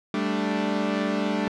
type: chord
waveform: sawtooth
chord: G suspended second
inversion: none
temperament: equal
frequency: 196 / 220 / 293.7 Hz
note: G3 / A3 / D4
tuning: 0 / 0 / 0 cents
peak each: -24 dBFS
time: 0.14-1.48 s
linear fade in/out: 2 ms
effects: low-pass 4000 Hz 12 dB/octave